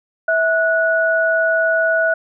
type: tone pair together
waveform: sine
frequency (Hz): 652 / 1467.9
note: E5 / F#6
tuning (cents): -19 / -14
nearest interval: octave + major second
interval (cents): 1405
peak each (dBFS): -16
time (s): 0.28-2.14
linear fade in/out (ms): 5
effects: none